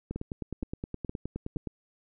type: two click trains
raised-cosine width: 3 ms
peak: -21 / -21 dBFS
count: 4 / 16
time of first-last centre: 0.16-1.562 / 0.11-1.673 s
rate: 2.14 / 9.6 Hz
effects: none